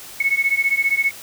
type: beating tone pair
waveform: sine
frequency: 2194 / 2209 Hz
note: C#7 / C#7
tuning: -18 / -7 cents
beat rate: 15 Hz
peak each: -19 dBFS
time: 0.2-1.11 s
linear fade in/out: 5 ms
effects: white hiss -38 dBFS RMS until 1.22 s